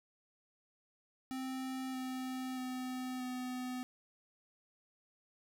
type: tone with pitch steps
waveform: square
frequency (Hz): 261.1 / 258.1 / 255.1 / 252.2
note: C4 / C4 / C4 / B3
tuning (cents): -3 / -23 / -44 / +36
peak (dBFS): -39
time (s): 1.31-3.83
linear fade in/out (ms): 0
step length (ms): 630
effects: none